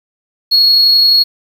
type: tone with amplitude modulation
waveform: triangle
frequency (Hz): 4325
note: C#8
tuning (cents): -43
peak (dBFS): -3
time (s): 0.51-1.24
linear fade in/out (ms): 20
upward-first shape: sine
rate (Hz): 31.5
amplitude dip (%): 25
effects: tanh soft clip ceiling 0 dBFS + 7-bit

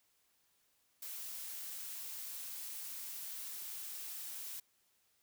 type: noise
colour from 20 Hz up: blue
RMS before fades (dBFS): -45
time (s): 1.02-4.6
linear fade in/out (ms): 5
effects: white hiss -75 dBFS RMS until 5.22 s

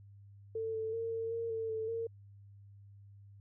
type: tone with pitch steps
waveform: sine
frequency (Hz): 446.5 / 442 / 456.2 / 452.9 / 460.2 / 448.3 / 441.3 / 457.2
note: A4 / A4 / A#4 / A#4 / A#4 / A4 / A4 / A#4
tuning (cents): +25 / +8 / -37 / -50 / -22 / +32 / +5 / -34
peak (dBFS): -34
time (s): 0.55-2.07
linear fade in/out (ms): 5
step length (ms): 190
effects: added 100 Hz sine -53 dBFS peak until 3.4 s

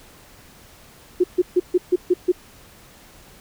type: tone bursts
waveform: sine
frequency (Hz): 360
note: F#4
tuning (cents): -47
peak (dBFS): -12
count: 7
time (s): 1.2-2.32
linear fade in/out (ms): 10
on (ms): 40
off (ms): 140
effects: pink hiss -48 dBFS RMS until 3.4 s

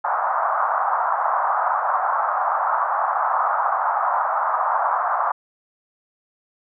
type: band-pass noise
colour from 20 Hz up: white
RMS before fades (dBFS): -21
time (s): 0.04-5.32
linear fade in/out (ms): 10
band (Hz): 680 to 1300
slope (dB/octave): 48
effects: none

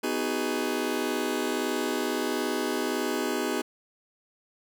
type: chord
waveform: sawtooth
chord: G# minor seventh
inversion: first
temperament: just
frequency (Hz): 249.2 / 311.5 / 373.8 / 415.3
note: B3 / D#4 / F#4 / G#4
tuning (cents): +16 / +2 / +18 / 0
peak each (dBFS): -28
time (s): 0.03-3.62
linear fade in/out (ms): 10
effects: none

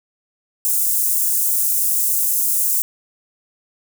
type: high-pass noise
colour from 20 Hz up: white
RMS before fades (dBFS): -18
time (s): 0.65-2.82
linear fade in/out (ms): 0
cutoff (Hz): 7700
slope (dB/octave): 24
effects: none

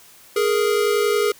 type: tone pair together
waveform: square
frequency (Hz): 415.3 / 466.2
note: G#4 / A#4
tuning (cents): 0 / 0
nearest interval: major second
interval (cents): 200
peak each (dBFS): -19 / -22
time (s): 0.36-1.32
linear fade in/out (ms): 5
effects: white hiss -48 dBFS RMS until 1.39 s

